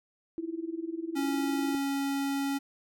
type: tone with tremolo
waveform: sine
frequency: 329.6 Hz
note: E4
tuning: in tune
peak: -29 dBFS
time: 0.38-1.75 s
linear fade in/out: 0 ms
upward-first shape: sine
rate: 20 Hz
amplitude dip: 85%
type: tone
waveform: square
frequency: 277.2 Hz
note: C#4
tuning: in tune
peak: -29 dBFS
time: 1.15-2.59 s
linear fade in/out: 20 ms
effects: none